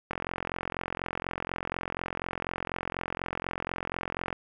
click train, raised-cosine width 0.5 ms, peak -16 dBFS, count 187, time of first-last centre 0.11-4.328 s, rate 44.1 Hz, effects none

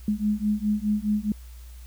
sine beating tone pair, 207.7 / 212.5 Hz, G#3 / G#3, 0 / +40 cents, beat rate 4.8 Hz, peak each -25 / -25 dBFS, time 0.08-1.32 s, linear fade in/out 2 ms, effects added 60 Hz sine -40 dBFS peak until 1.86 s + white hiss -55 dBFS RMS until 1.86 s

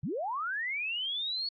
sine linear sweep, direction up, 109 to 4435 Hz, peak -31 dBFS, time 0.03-1.49 s, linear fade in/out 5 ms, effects AAC 32 kbps

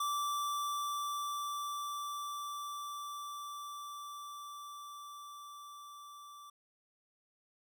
square tone with level ramp, 1166 Hz, D6, 13 cents flat, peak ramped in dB -33 to -51 dBFS, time 0-6.5 s, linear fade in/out 5 ms, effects none

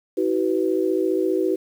sine tone cluster, 323.1 / 377.9 / 495.6 Hz, E4 / F#4 / B4, -35 / +37 / +6 cents, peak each -23 / -21 / -26 dBFS, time 0.17-1.56 s, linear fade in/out 10 ms, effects 8-bit

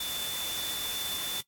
sine tone in noise, 3520 Hz, A7, in tune, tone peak -33 dBFS, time 0-1.41 s, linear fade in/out 5 ms, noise white, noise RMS -36 dBFS, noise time 0-1.41 s, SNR 0 dB, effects noise-tail reverb RT60 0.1 s tail -18 dB re dry + AAC 64 kbps

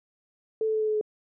sine tone with pitch steps, 440 / 437.2 / 434.4 / 431.7 / 429 / 426.2 Hz, A4 / A4 / A4 / A4 / A4 / G#4, 0 / -11 / -22 / -33 / -44 / +45 cents, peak -23 dBFS, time 0.61-1.012 s, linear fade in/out 2 ms, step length 67 ms, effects none

